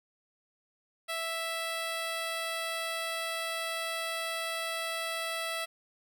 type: tone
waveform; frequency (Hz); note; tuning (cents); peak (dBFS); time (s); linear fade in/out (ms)
10% pulse; 659.3; E5; 0; -24; 1.08-5.66; 20
effects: none